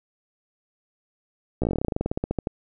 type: slowing click train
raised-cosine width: 2 ms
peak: -11 dBFS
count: 22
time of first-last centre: 1.62-2.471 s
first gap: 15 ms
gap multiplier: 1.09
effects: none